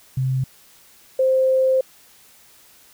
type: tone pair in turn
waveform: sine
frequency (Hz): 130.81 / 523.2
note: C3 / C5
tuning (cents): 0 / 0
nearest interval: 2 octaves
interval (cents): 2400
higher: second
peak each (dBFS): -18 / -14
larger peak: second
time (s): 0.17-0.44 / 1.19-1.81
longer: second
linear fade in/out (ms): 5
effects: white hiss -51 dBFS RMS until 2.93 s